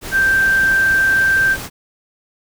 sine tone in noise, 1568 Hz, G6, in tune, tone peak -11 dBFS, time 0.11-1.57 s, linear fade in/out 50 ms, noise pink, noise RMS -28 dBFS, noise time 0.01-1.7 s, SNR +14 dB, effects none

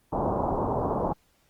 white low-pass noise, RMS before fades -27 dBFS, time 0.12-1.13 s, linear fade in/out 10 ms, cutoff 1000 Hz, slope 48 dB/octave, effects pink hiss -66 dBFS RMS until 1.49 s + Opus 24 kbps

